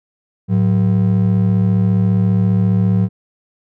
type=ring-modulated tone; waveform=triangle; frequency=145.7 Hz; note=D3; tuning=13 cents flat; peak=-6 dBFS; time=0.48-3.09 s; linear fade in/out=50 ms; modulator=37.4 Hz; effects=none